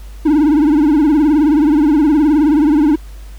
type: tone with vibrato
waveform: triangle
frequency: 300 Hz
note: D4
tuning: 37 cents sharp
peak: -6 dBFS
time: 0.25-2.96 s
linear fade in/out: 10 ms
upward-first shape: triangle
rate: 19 Hz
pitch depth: 150 cents each way
effects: added 50 Hz sine -29 dBFS peak until 3.38 s + pink hiss -45 dBFS RMS until 3.38 s